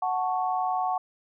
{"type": "chord", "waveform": "sine", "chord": "F# minor", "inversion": "none", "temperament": "equal", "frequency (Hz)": [740, 880, 1108.7], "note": ["F#5", "A5", "C#6"], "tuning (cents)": [0, 0, 0], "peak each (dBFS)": [-26, -31, -31], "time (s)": [0.02, 0.98], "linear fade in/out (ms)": 5, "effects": []}